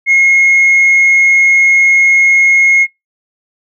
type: tone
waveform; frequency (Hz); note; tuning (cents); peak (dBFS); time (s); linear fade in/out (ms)
sine; 2158; C#7; -47; -3; 0.06-2.87; 50
effects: noise-tail reverb RT60 0.2 s tail -26 dB re dry + tanh soft clip ceiling -3 dBFS